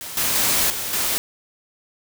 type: noise with level steps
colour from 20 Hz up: white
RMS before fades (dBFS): -33 / -21 / -19 / -27 / -22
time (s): 0.01-1.18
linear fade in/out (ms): 0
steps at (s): 0.17 / 0.35 / 0.7 / 0.93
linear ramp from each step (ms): 2
effects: none